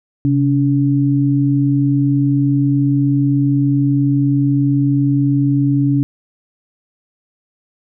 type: tone pair together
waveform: sine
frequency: 134.17 / 284.3 Hz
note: C3 / C#4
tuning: +44 / +44 cents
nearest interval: octave + minor second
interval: 1300 cents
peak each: -14 dBFS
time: 0.25-6.03 s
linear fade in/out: 0 ms
effects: none